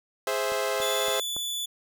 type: chord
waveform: sawtooth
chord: Ab augmented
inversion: none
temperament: equal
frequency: 415.3 / 523.3 / 659.3 Hz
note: Ab4 / C5 / E5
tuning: 0 / 0 / 0 cents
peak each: -27 / -25 / -27 dBFS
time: 0.27-1.2 s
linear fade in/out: 2 ms
type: click train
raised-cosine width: 1 ms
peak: -25 dBFS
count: 4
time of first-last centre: 0.52-1.365 s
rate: 3.55 Hz
type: tone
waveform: sawtooth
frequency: 3466 Hz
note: A7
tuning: 27 cents flat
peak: -26 dBFS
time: 0.81-1.66 s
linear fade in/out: 10 ms
effects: none